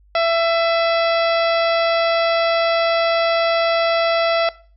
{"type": "harmonic tone with a mistuned harmonic", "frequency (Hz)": 668, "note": "E5", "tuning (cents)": 23, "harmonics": [1, 2, 3, 4, 5, 6, 7, 8], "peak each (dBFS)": [-16, -22, -26, -28, -30, -32, -33, -34], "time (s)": [0.15, 4.49], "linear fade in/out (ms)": 2, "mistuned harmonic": 4, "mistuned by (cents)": -45, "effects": ["noise-tail reverb RT60 0.4 s tail -20 dB re dry", "added 50 Hz sine -49 dBFS peak until 4.76 s"]}